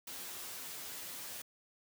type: noise with comb filter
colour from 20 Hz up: white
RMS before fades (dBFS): -45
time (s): 0.07-1.42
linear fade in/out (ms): 5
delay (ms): 11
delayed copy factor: +0.55
effects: high-pass 100 Hz 12 dB/octave